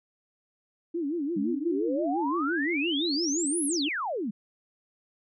sine tone with vibrato, 310.7 Hz, D#4, 2 cents flat, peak -27 dBFS, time 0.94-3.89 s, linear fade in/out 10 ms, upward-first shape sine, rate 5.8 Hz, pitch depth 210 cents each way
sine exponential two-way sweep, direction up then down, 190 to 11175 to 190 Hz, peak -28 dBFS, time 1.36-4.31 s, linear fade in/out 10 ms, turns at 3.65 s
effects none

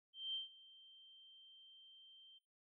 sine tone with ADSR envelope, 3136 Hz, G7, in tune, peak -39 dBFS, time 0.13-2.39 s, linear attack 210 ms, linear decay 140 ms, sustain -21 dB, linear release 16 ms, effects noise-tail reverb RT60 0.3 s tail -24 dB re dry

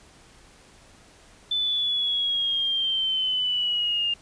sine linear sweep, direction down, 3520 to 2806 Hz, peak -22 dBFS, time 1.51-4.14 s, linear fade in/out 5 ms, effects pink hiss -53 dBFS RMS until 4.21 s + resampled to 22050 Hz

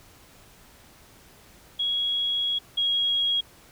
sine tone pair in turn, 3322 / 3297 Hz, G#7 / G#7, 0 / -13 cents, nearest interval unison, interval 13 cents, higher first, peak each -23 / -21 dBFS, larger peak second, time 1.79-2.59 / 2.77-3.41 s, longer first, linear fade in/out 10 ms, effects pink hiss -53 dBFS RMS until 3.71 s

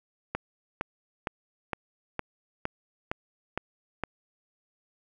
click train, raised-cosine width 0.5 ms, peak -14 dBFS, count 9, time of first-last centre 0.35-4.037 s, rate 2.17 Hz, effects 9-bit

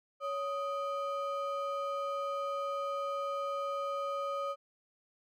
triangle ring-modulated tone, 904 Hz, A5, 47 cents sharp, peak -28 dBFS, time 0.2-4.56 s, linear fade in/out 50 ms, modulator 345 Hz, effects none

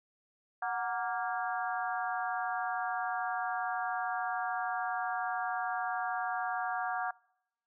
harmonic tone with a mistuned harmonic, 233.1 Hz, A#3, in tune, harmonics 3 / 4 / 5 / 6 / 7, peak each -34 / -40 / -40 / -40 / -40 dBFS, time 0.62-7.11 s, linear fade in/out 5 ms, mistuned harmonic 3, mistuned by +89 cents, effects noise-tail reverb RT60 0.9 s tail -26 dB re dry

